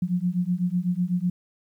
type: beating tone pair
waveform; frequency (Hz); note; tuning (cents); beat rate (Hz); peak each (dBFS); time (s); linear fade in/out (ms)
sine; 174.61 / 182.61; F3 / F#3; 0 / -22; 8; -25; 0.02-1.3; 5
effects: 10-bit